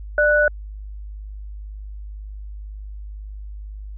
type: tone pair together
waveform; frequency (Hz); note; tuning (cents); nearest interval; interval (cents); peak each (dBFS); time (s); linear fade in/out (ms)
sine; 595.5 / 1480; D5 / F#6; +24 / 0; octave + major third; 1576; -16; 0.18-0.48; 2
effects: added 51 Hz sine -31 dBFS peak until 3.97 s